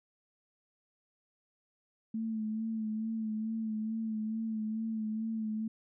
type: tone with vibrato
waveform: sine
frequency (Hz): 220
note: A3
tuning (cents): 0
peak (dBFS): -32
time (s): 2.14-5.68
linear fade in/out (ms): 5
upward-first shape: sine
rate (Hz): 2.3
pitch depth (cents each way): 35
effects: none